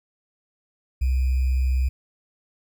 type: tone with sample-and-hold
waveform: sine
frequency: 64.6 Hz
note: C2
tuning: 21 cents flat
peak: -18 dBFS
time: 1.01-1.89 s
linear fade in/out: 10 ms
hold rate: 2450 Hz
effects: none